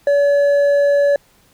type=tone with hard clipping; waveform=sine; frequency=570 Hz; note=C#5; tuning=48 cents sharp; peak=-12 dBFS; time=0.07-1.16 s; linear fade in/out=2 ms; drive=4 dB; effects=pink hiss -54 dBFS RMS until 1.53 s